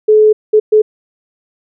sine tone bursts at uneven times, 429 Hz, A4, 44 cents flat, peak -4 dBFS, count 3, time 0.08-0.33 / 0.53-0.6 / 0.72-0.82 s, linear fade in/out 10 ms, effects none

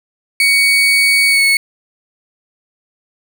35% pulse tone with pitch glide, 2240 to 2205 Hz, C#7 to C#7, +18 to -10 cents, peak -7 dBFS, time 0.4-1.57 s, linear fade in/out 2 ms, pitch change -28 cents, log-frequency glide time 1.28-1.44 s, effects none

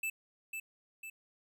square tone with echo, 2637 Hz, E7, in tune, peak -34 dBFS, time 0.03-0.1 s, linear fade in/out 5 ms, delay 500 ms, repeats 2, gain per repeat -5 dB, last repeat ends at 1.1 s, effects none

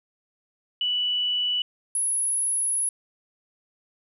sine tone pair in turn, 2960 / 10522 Hz, F#7 / E9, 0 / -4 cents, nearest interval octave + minor seventh, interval 2196 cents, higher second, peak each -22 / -22 dBFS, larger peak neither, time 0.81-1.62 / 1.95-2.89 s, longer second, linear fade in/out 2 ms, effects none

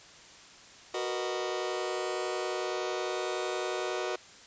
sawtooth chord, B major seventh, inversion second, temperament just, 370.4 / 463 / 493.9 / 617.4 Hz, F#4 / A#4 / B4 / D#5, +2 / -12 / 0 / -14 cents, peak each -30 / -35 / -35 / -33 dBFS, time 0.94-4.16 s, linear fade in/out 5 ms, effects white hiss -52 dBFS RMS until 4.46 s + resampled to 16000 Hz

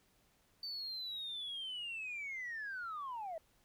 sine linear sweep, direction down, 4585 to 623 Hz, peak -39 dBFS, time 0.63-3.38 s, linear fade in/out 2 ms, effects tanh soft clip ceiling -37 dBFS + pink hiss -72 dBFS RMS until 3.64 s

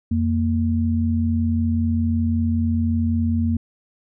sine tone pair together, 87.47 / 231.3 Hz, F2 / A#3, +3 / -13 cents, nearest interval octave + perfect fourth, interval 1684 cents, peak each -20 dBFS, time 0.11-3.57 s, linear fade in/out 5 ms, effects none

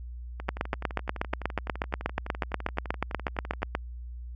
two click trains, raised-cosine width 0.5 ms, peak -11 / -22 dBFS, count 28 / 39, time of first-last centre 0.49-3.751 / 0.4-3.62 s, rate 8.28 / 11.8 Hz, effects added 60 Hz sine -37 dBFS peak until 4.35 s

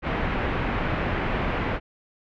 pink low-pass noise, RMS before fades -26 dBFS, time 0.02-1.8 s, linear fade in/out 50 ms, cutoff 2500 Hz, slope 24 dB/octave, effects none

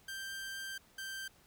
sawtooth tone pair in turn, 1574 / 1566.2 Hz, G6 / G6, +7 / -2 cents, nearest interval unison, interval 9 cents, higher first, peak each -37 / -37 dBFS, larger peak neither, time 0.08-0.78 / 0.98-1.28 s, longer first, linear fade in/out 5 ms, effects pink hiss -65 dBFS RMS until 1.46 s

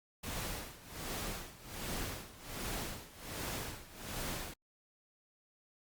pink noise with tremolo, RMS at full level -39 dBFS, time 0.23-4.54 s, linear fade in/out 10 ms, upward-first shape sine, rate 1.3 Hz, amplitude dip 85%, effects Opus 48 kbps

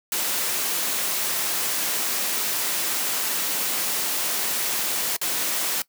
white noise with dropouts, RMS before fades -25 dBFS, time 0.12-5.82 s, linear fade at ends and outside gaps 2 ms, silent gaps 5.166-5.214 s, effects noise-tail reverb RT60 0.1 s tail -20 dB re dry + high-pass 200 Hz 12 dB/octave

